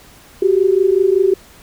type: tone pair together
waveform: sine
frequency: 370 / 395.3 Hz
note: F#4 / G4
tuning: 0 / +15 cents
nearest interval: minor second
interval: 115 cents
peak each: -13 dBFS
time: 0.42-1.34 s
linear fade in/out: 5 ms
effects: pink hiss -44 dBFS RMS until 1.62 s